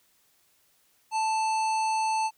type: harmonic tone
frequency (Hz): 880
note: A5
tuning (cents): 0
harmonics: 1 / 3 / 5 / 7 / 9 / 10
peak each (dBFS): -24 / -36 / -40 / -41 / -51 / -44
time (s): 1.11-2.31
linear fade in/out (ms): 50
effects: white hiss -66 dBFS RMS until 2.37 s